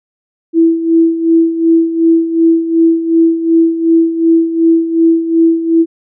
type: tone with tremolo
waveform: sine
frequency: 329.6 Hz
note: E4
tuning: in tune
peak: -4 dBFS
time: 0.53-5.86 s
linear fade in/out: 50 ms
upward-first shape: sine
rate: 2.7 Hz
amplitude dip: 70%
effects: none